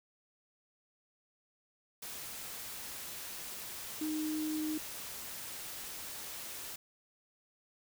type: tone in noise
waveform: sine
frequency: 308.9 Hz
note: D#4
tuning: 12 cents flat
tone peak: -33 dBFS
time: 4.01-4.78 s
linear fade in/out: 5 ms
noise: white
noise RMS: -44 dBFS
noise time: 2.02-6.76 s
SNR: +8 dB
effects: none